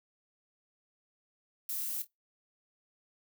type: noise with echo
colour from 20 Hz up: violet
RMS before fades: -36 dBFS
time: 1.69-2.02 s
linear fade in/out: 2 ms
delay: 25 ms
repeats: 2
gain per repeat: -13 dB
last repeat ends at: 2.07 s
effects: noise-tail reverb RT60 0.2 s tail -26 dB re dry